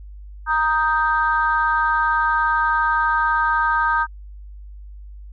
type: chord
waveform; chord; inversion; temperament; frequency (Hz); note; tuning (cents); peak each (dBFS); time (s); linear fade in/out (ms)
sine; Eb major; second; equal; 932.3 / 1244.5 / 1568; Bb5 / Eb6 / G6; 0 / 0 / 0; -20; 0.46-4.07; 50
effects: tanh soft clip ceiling -6 dBFS + added 50 Hz sine -35 dBFS peak until 5.32 s